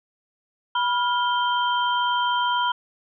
sine tone cluster, 981 / 1408 / 3139 Hz, B5 / F6 / G7, -12 / +14 / +2 cents, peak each -21 / -27 / -28 dBFS, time 0.75-2.72 s, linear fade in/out 5 ms, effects none

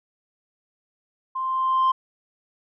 sine tone with level ramp, 1046.5 Hz, C6, in tune, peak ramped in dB -25 to -13 dBFS, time 1.35-1.92 s, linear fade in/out 10 ms, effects tanh soft clip ceiling -15 dBFS

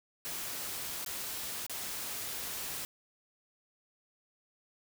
white noise with dropouts, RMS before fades -39 dBFS, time 0.25-2.85 s, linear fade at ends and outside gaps 0 ms, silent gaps 1.047-1.062 / 1.665-1.696 s, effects none

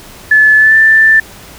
sine tone with pitch glide, 1729 to 1770.4 Hz, A6 to A6, -31 to +10 cents, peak -3 dBFS, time 0.31-1.2 s, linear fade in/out 5 ms, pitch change +41 cents, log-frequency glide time 0.58-0.76 s, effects pink hiss -34 dBFS RMS until 1.58 s

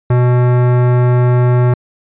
sine tone with hard clipping, 123.47 Hz, B2, in tune, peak -10 dBFS, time 0.1-1.74 s, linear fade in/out 5 ms, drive 18 dB, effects resampled to 8000 Hz

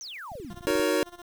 sine exponential sweep, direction down, 6460 to 170.8 Hz, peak -37 dBFS, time 0.01-0.53 s, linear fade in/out 0 ms
clicks, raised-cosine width 5 ms, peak -33 dBFS, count 12, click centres 0.318 / 0.354 / 0.4 / 0.448 / 0.506 / 0.544 / 0.575 / 0.609 / 0.651 / 0.705 / 0.754 / 0.797 s
15% pulse tone with tremolo, 350 Hz, F4, 4 cents sharp, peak -35 dBFS, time 0.5-1.22 s, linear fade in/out 2 ms, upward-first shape sine, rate 16 Hz, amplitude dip 85%
square chord, D# minor seventh, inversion none, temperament equal with one note detuned, 311.1 / 370 / 466.2 / 561.1 Hz, D#4 / F#4 / A#4 / C#5, 0 / 0 / 0 / +21 cents, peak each -29 dBFS, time 0.67-1.03 s, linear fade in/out 0 ms
effects 9-bit

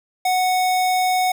square tone, 738 Hz, F#5, 5 cents flat, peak -17 dBFS, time 0.25-1.32 s, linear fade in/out 5 ms, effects none

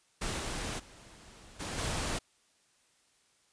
pink noise with level steps, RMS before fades -35 / -37 / -54 / -38 / -34 dBFS, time 0.21-2.19 s, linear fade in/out 10 ms, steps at 0.38 / 0.78 / 1.59 / 1.77 s, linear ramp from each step 20 ms, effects white hiss -69 dBFS RMS until 3.52 s + resampled to 22050 Hz

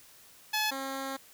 10% pulse tone pair in turn, 856 / 269.6 Hz, A5 / C#4, -48 / -48 cents, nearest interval octave + minor sixth, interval 2000 cents, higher first, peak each -19 / -26 dBFS, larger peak first, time 0.53-0.71 / 0.71-1.17 s, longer second, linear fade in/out 10 ms, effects white hiss -56 dBFS RMS until 1.33 s

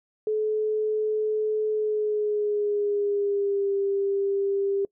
sine tone with pitch glide, 429.8 to 396.4 Hz, A4 to G4, -41 to +19 cents, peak -22 dBFS, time 0.27-4.85 s, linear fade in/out 2 ms, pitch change -140 cents, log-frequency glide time 1.7-3.74 s, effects noise-tail reverb RT60 0.1 s tail -24 dB re dry

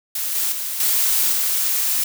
blue noise with level steps, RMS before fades -24 / -21 / -26 / -18 / -20 dBFS, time 0.15-2.04 s, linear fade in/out 5 ms, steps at 0.35 / 0.52 / 0.8 / 1.32 s, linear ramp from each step 2 ms, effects none

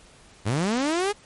sawtooth linear sweep, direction up, 92.5 to 423.1 Hz, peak -18 dBFS, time 0.45-1.13 s, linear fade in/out 20 ms, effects pink hiss -52 dBFS RMS until 1.25 s + MP3 48 kbps

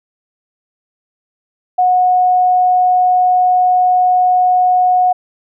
sine tone, 730 Hz, F#5, 24 cents flat, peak -8 dBFS, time 1.78-5.13 s, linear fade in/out 10 ms, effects none

